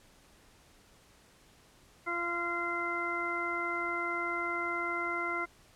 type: harmonic tone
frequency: 344.8 Hz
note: F4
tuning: 22 cents flat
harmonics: 1 / 2 / 3 / 4 / 6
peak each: -39 / -41 / -40 / -35 / -36 dBFS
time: 2.06-5.46 s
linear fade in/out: 20 ms
effects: pink hiss -61 dBFS RMS until 5.75 s + low-pass 11000 Hz 12 dB/octave